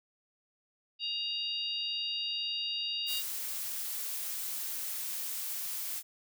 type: harmonic tone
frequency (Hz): 942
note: A#5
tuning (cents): +18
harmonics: 3 / 4 / 5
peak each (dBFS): -35 / -37 / -39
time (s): 0.99-3.23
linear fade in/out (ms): 50
type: noise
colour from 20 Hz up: blue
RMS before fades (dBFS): -37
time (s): 3.06-6.03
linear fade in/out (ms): 50
effects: none